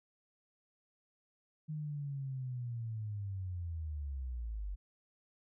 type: linear sweep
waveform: sine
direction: down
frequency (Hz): 155.56 to 46.25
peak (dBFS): -37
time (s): 1.68-4.76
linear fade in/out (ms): 20
effects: none